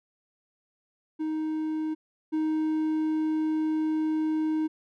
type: tone pair in turn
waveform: triangle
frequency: 312.5 / 312.5 Hz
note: D#4 / D#4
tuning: +8 / +8 cents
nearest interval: unison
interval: 0 cents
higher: neither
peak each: -25 / -22 dBFS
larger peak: second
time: 1.19-1.95 / 2.32-4.68 s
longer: second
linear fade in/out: 20 ms
effects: none